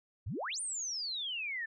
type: exponential two-way sweep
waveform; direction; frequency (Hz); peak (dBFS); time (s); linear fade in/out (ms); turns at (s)
sine; up then down; 76.5 to 9300 to 1746; -35; 0.26-1.66; 10; 0.6
effects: none